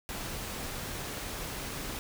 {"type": "noise", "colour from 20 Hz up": "pink", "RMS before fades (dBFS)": -38, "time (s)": [0.09, 1.99], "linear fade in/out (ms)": 0, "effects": []}